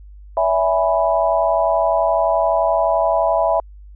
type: chord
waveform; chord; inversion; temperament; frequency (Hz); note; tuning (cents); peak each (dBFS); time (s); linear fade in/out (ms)
sine; C# minor seventh; none; equal with one note detuned; 567.7 / 659.3 / 830.6 / 987.8; C#5 / E5 / G#5 / B5; +41 / 0 / 0 / 0; -22 / -16 / -22 / -21; 0.37-3.6; 2
effects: added 50 Hz sine -37 dBFS peak until 3.95 s